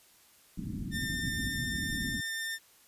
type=low-pass noise; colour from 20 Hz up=white; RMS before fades=-37 dBFS; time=0.57-2.21 s; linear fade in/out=10 ms; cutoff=280 Hz; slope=48 dB/octave
type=tone; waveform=sawtooth; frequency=1802 Hz; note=A6; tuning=41 cents sharp; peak=-30 dBFS; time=0.91-2.59 s; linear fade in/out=50 ms
effects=white hiss -61 dBFS RMS until 2.87 s + resampled to 32000 Hz